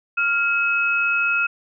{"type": "tone pair together", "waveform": "sine", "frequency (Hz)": [1396.9, 2566], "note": ["F6", "E7"], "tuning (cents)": [0, -47], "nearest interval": "major seventh", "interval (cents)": 1053, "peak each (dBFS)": -20, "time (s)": [0.17, 1.47], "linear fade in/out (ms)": 10, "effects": []}